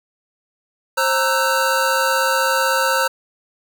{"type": "tone cluster", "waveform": "square", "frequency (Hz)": [531, 927, 1323, 1517], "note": ["C5", "A#5", "E6", "F#6"], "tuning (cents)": [25, -10, 6, 43], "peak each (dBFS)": -22, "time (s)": [0.97, 3.08], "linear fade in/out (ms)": 10, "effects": []}